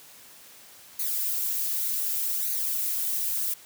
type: noise with flanger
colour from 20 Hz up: violet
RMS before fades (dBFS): -28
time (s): 0.99-3.54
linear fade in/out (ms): 5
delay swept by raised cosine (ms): 0.46 to 4.56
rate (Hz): 0.66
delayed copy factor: +0.8
effects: white hiss -50 dBFS RMS until 3.65 s + high-pass 80 Hz 12 dB/octave